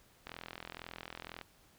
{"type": "click train", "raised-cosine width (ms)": 0.3, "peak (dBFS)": -27, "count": 49, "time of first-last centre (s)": [0.27, 1.413], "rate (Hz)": 42, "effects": ["pink hiss -65 dBFS RMS until 1.78 s"]}